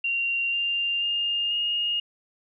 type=tone with pitch steps; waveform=sine; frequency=2763 / 2792 / 2821 / 2851 Hz; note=F7 / F7 / F7 / F7; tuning=-19 / -1 / +17 / +35 cents; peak=-23 dBFS; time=0.04-2 s; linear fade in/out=5 ms; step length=490 ms; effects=none